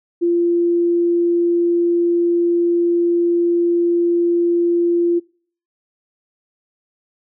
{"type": "tone", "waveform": "sine", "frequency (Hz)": 344.4, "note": "F4", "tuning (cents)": -24, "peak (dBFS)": -13, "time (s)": [0.21, 5.2], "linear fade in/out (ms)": 20, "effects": ["noise-tail reverb RT60 0.5 s tail -25 dB re dry"]}